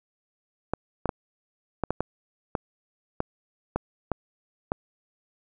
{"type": "clicks", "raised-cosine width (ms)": 1, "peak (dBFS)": -11, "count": 11, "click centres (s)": [0.736, 1.057, 1.092, 1.837, 1.906, 2.006, 2.552, 3.204, 3.76, 4.117, 4.719], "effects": []}